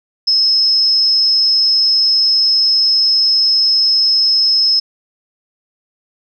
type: tone with amplitude modulation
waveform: sine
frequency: 5180 Hz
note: E8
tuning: 31 cents flat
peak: -7 dBFS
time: 0.27-4.8 s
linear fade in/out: 10 ms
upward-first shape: sine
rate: 235 Hz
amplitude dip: 50%
effects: none